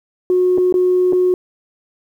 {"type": "tone with dropouts", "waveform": "sine", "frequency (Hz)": 364.2, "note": "F#4", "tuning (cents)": -27, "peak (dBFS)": -10, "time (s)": [0.3, 1.34], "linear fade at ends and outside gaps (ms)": 1, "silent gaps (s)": [[0.577, 0.582], [0.725, 0.741], [1.125, 1.131]], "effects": ["tanh soft clip ceiling -6 dBFS", "8-bit"]}